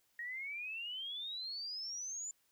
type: exponential sweep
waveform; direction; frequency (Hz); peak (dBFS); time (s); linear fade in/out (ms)
sine; up; 1864.7 to 7160; -40; 0.19-2.31; 2
effects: white hiss -75 dBFS RMS until 2.51 s

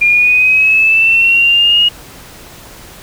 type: linear sweep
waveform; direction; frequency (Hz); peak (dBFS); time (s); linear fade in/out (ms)
sine; up; 2400 to 2883; -6; 0.01-1.89; 10
effects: pink hiss -35 dBFS RMS until 3.02 s

